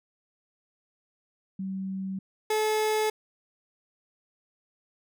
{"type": "tone pair in turn", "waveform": ["sine", "30% pulse"], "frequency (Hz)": [191.4, 431.2], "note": ["G3", "A4"], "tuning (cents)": [-41, -35], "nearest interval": "octave + major second", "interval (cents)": 1406, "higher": "second", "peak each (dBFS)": [-30, -21], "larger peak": "second", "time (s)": [[1.59, 2.19], [2.5, 3.1]], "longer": "neither", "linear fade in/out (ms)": 5, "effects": []}